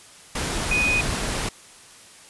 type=tone in noise; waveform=sine; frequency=2489 Hz; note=D#7; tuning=in tune; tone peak=-19 dBFS; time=0.71-1.01 s; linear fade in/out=5 ms; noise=pink; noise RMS=-26 dBFS; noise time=0.35-1.49 s; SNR=+4 dB; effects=white hiss -47 dBFS RMS until 2.29 s + resampled to 24000 Hz